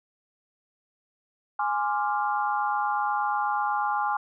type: chord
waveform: sine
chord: D half-diminished seventh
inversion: second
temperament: equal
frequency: 830.6 / 1046.5 / 1174.7 / 1396.9 Hz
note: Ab5 / C6 / D6 / F6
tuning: 0 / 0 / 0 / 0 cents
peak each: -26 / -31 / -31 / -32 dBFS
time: 1.59-4.17 s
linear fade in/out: 5 ms
effects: none